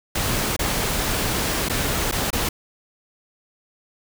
pink noise with dropouts, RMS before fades -23 dBFS, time 0.15-2.49 s, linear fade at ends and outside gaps 5 ms, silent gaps 0.565-0.591 / 1.687-1.696 / 2.114-2.122 / 2.305-2.329 s, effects none

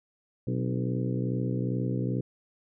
harmonic tone with a mistuned harmonic, 62.4 Hz, B1, 19 cents sharp, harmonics 2 / 3 / 4 / 5 / 6 / 7 / 8, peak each -29 / -33 / -35 / -37 / -39 / -40 / -41 dBFS, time 0.47-2.21 s, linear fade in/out 5 ms, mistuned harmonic 4, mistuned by +72 cents, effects none

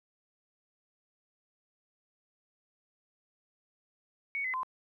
sine tone with pitch steps, 2228 / 2034 / 1031 Hz, C#7 / C7 / C6, +8 / -50 / -26 cents, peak -31 dBFS, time 4.35-4.632 s, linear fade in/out 0 ms, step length 94 ms, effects 12-bit

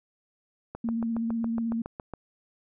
click train, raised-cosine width 1 ms, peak -22 dBFS, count 11, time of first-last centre 0.75-2.137 s, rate 7.21 Hz
sine tone with vibrato, 229.3 Hz, A#3, 28 cents flat, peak -26 dBFS, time 0.84-1.82 s, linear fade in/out 5 ms, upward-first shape sine, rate 16 Hz, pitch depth 23 cents each way
effects none

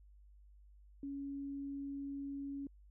sine tone, 278.9 Hz, C#4, 11 cents sharp, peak -40 dBFS, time 1.03-2.67 s, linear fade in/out 2 ms, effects added 50 Hz sine -58 dBFS peak until 2.9 s

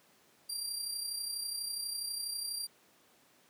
25% pulse tone with amplitude modulation, 4738 Hz, D8, 14 cents sharp, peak -29 dBFS, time 0.49-2.67 s, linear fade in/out 10 ms, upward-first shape sine, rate 32.2 Hz, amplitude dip 50%, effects pink hiss -65 dBFS RMS until 3.49 s + high-pass 200 Hz 12 dB/octave

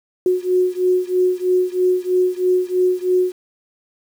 sine beating tone pair, 364.2 / 367.3 Hz, F#4 / F#4, -27 / -13 cents, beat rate 3.1 Hz, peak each -17 / -18 dBFS, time 0.26-3.32 s, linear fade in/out 2 ms, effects 7-bit

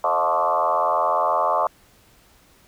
sine tone with frequency modulation, 880 Hz, A5, in tune, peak -17 dBFS, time 0.04-1.67 s, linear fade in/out 2 ms, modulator 82.9 Hz, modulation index 3.9, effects pink hiss -55 dBFS RMS until 2.67 s

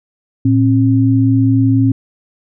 sine tone pair together, 113.02 / 268.8 Hz, A2 / C4, +47 / +47 cents, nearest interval octave + minor third, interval 1500 cents, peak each -11 dBFS, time 0.45-1.92 s, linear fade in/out 5 ms, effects none

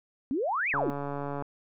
sine exponential two-way sweep, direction up then down, 244 to 2664 to 244 Hz, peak -26 dBFS, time 0.31-0.9 s, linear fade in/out 0 ms, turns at 0.7 s
click train, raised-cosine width 1 ms, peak -21 dBFS, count 98, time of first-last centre 0.74-1.423 s, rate 142 Hz
effects none

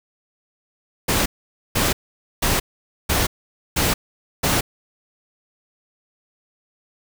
pink noise bursts, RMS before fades -19 dBFS, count 6, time 1.08-4.61 s, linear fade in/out 10 ms, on 180 ms, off 490 ms, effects none

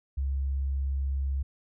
sine tone, 68.1 Hz, C#2, 30 cents flat, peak -26 dBFS, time 0.17-1.43 s, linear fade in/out 10 ms, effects none

